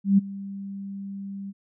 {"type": "tone with ADSR envelope", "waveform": "sine", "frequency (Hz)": 197.3, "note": "G3", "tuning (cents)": 11, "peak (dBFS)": -12, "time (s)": [0.04, 1.53], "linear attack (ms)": 140, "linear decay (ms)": 17, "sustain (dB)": -20, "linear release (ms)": 37, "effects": []}